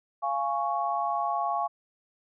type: chord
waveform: sine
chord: Db major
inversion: first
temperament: just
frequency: 693 / 831.5 / 1108.7 Hz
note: F5 / Ab5 / Db6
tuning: -14 / +2 / 0 cents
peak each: -30 dBFS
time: 0.22-1.68 s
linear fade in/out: 20 ms
effects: none